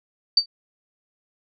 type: tone with exponential decay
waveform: sine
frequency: 4608 Hz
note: D8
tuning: 34 cents flat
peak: -9 dBFS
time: 0.37-0.46 s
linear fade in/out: 5 ms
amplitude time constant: 19 ms
effects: none